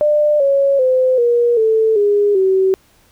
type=tone with pitch steps; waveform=sine; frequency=597 / 553.8 / 513.7 / 476.6 / 442.1 / 410.1 / 380.5 Hz; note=D5 / C#5 / C5 / A#4 / A4 / G#4 / F#4; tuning=+28 / -2 / -32 / +38 / +8 / -22 / +48 cents; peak=-10 dBFS; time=0.01-2.74 s; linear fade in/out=0 ms; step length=390 ms; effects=pink hiss -53 dBFS RMS until 3.11 s